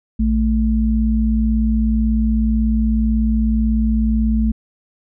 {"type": "tone pair together", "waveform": "sine", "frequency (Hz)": [58.14, 220], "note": ["A#1", "A3"], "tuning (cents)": [-4, 0], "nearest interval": "octave + major seventh", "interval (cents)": 2304, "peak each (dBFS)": -16, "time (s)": [0.19, 4.52], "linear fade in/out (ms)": 10, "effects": []}